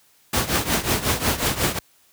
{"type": "noise with tremolo", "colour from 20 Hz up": "pink", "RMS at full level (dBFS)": -18, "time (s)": [0.33, 1.79], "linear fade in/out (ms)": 5, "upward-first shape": "triangle", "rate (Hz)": 5.5, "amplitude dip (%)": 85, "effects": ["white hiss -58 dBFS RMS until 2.12 s", "high-pass 60 Hz 12 dB/octave"]}